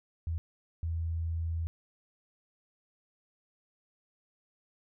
sine tone bursts at uneven times, 82.5 Hz, E2, 2 cents sharp, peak -30 dBFS, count 2, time 0.27-0.38 / 0.83-1.67 s, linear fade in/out 0 ms, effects none

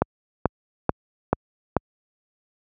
click train, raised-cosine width 1 ms, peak -3 dBFS, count 5, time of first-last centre 0.02-1.767 s, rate 2.29 Hz, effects high-pass 60 Hz 12 dB/octave

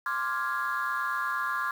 sine chord, D half-diminished seventh, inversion third, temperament equal, 1046.5 / 1174.7 / 1396.9 / 1661.2 Hz, C6 / D6 / F6 / Ab6, 0 / 0 / 0 / 0 cents, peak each -32 dBFS, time 0.06-1.71 s, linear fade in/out 2 ms, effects tanh soft clip ceiling -21 dBFS + 8-bit

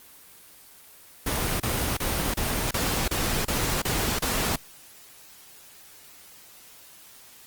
pink noise bursts, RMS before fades -26 dBFS, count 9, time 1.26-4.56 s, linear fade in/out 5 ms, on 340 ms, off 30 ms, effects white hiss -50 dBFS RMS until 7.46 s + Opus 24 kbps

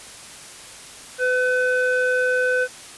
square tone with low-pass filter, 504 Hz, B4, 35 cents sharp, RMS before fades -20 dBFS, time 1.18-2.68 s, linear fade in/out 50 ms, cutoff 1700 Hz, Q 4, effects white hiss -40 dBFS RMS until 2.97 s + resampled to 24000 Hz

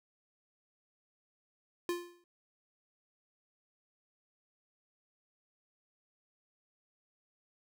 square tone with exponential decay, 349.2 Hz, F4, in tune, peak -30 dBFS, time 1.89-2.24 s, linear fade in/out 1 ms, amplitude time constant 74 ms, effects none

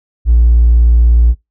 sine tone with hard clipping, 58.27 Hz, A#1, in tune, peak -5 dBFS, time 0.25-1.35 s, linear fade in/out 50 ms, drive 1 dB, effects noise-tail reverb RT60 0.2 s tail -25 dB re dry

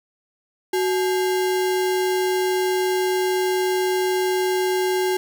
sine tone with sample-and-hold, 370.6 Hz, F#4, 3 cents sharp, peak -18 dBFS, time 0.73-5.17 s, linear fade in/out 5 ms, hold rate 1225 Hz, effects none

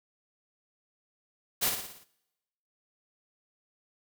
white noise with echo, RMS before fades -27 dBFS, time 1.61-1.7 s, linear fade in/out 20 ms, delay 58 ms, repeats 6, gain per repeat -5 dB, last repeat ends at 2.048 s, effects noise-tail reverb RT60 1.0 s tail -24 dB re dry

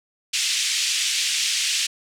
pink band-pass noise, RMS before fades -23 dBFS, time 0.33-1.87 s, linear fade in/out 10 ms, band 2500 to 8100 Hz, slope 24 dB/octave, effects none

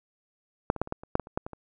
clicks, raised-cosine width 1 ms, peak -7 / -22 / -11 / -26 / -15 / -28 / -8 / -17 / -30 / -13 / -22 / -26 dBFS, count 12, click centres 0.701 / 0.763 / 0.816 / 0.874 / 0.924 / 1.035 / 1.154 / 1.197 / 1.271 / 1.375 / 1.465 / 1.533 s, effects none

